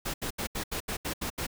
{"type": "noise bursts", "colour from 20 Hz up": "pink", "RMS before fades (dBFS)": -33, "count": 9, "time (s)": [0.05, 1.468], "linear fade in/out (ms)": 10, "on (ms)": 90, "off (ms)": 76, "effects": []}